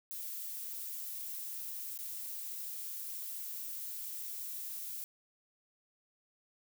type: noise with dropouts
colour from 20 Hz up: violet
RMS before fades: -42 dBFS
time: 0.11-5.04 s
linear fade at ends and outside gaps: 0 ms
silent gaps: 1.976-1.989 s
effects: none